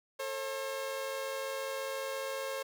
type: tone pair together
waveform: sawtooth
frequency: 444.4 / 539 Hz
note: A4 / C#5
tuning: +17 / -49 cents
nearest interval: minor third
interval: 334 cents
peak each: -39 / -32 dBFS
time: 0.19-2.63 s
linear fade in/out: 10 ms
effects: none